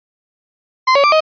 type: tone with pitch steps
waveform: 35% pulse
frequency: 1037 / 561 / 1177 / 627 Hz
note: C6 / C#5 / D6 / D#5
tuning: -16 / +21 / +3 / +13 cents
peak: -7 dBFS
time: 0.87-1.206 s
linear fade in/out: 10 ms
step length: 84 ms
effects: resampled to 11025 Hz